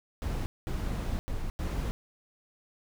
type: noise bursts at uneven times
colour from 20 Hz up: brown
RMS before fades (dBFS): -32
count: 4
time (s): 0.22-0.46 / 0.67-1.19 / 1.28-1.5 / 1.59-1.91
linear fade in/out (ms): 0
effects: none